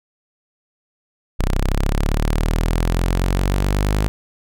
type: linear sweep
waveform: sawtooth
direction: up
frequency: 30.87 to 51.91 Hz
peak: -12 dBFS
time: 1.39-4.08 s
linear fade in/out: 0 ms
effects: none